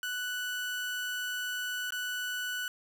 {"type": "tone with dropouts", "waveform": "30% pulse", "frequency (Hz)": 1484, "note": "F#6", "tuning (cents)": 5, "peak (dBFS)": -30, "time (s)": [0.03, 2.68], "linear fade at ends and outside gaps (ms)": 1, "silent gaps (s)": [1.906, 1.922], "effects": []}